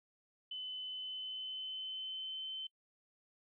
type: tone with pitch glide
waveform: sine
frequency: 3025 to 3074 Hz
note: F#7 to G7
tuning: +38 to -35 cents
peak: -40 dBFS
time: 0.51-2.67 s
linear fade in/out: 5 ms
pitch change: +27 cents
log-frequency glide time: 0.84-2.5 s
effects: noise-tail reverb RT60 0.1 s tail -25 dB re dry